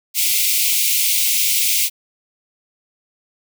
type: high-pass noise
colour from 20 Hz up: white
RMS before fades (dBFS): -17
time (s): 0.14-1.9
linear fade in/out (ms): 50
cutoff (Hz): 2100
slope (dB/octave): 96
effects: none